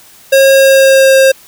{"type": "tone with pitch glide", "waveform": "square", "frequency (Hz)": [541, 533.9], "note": ["C#5", "C5"], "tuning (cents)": [-42, 35], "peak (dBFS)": -4, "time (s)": [0.32, 1.32], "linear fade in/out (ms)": 10, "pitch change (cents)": -23, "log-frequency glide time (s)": [0.54, 1.16], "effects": ["white hiss -40 dBFS RMS until 1.47 s"]}